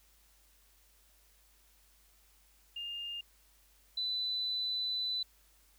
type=tone pair in turn; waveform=sine; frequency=2815 / 3995 Hz; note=F7 / B7; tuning=+13 / +19 cents; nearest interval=tritone; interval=606 cents; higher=second; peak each=-38 / -32 dBFS; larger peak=second; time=2.76-3.21 / 3.97-5.23 s; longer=second; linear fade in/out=5 ms; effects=added 50 Hz sine -67 dBFS peak until 5.78 s + white hiss -67 dBFS RMS until 5.78 s